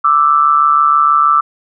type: tone pair together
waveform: sine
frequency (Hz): 1174.7 / 1321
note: D6 / E6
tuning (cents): 0 / +3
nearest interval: major second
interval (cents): 203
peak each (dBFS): -10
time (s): 0.04-1.41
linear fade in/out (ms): 10
effects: none